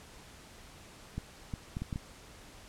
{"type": "clicks", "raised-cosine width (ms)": 5, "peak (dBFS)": -23, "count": 6, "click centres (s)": [1.18, 1.538, 1.769, 1.82, 1.928, 1.959], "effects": ["pink hiss -53 dBFS RMS until 2.68 s", "low-pass 10000 Hz 12 dB/octave"]}